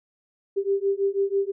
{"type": "beating tone pair", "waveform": "sine", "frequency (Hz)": [392, 398.1], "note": ["G4", "G4"], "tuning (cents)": [0, 27], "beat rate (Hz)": 6.1, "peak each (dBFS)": [-24, -24], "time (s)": [0.56, 1.52], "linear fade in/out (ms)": 20, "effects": []}